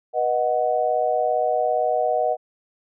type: chord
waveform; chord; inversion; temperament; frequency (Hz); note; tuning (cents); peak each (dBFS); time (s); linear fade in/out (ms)
sine; B major; none; equal with one note detuned; 487.6 / 622.3 / 740; B4 / D#5 / F#5; -22 / 0 / 0; -25 / -22 / -22; 0.13-2.37; 50
effects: none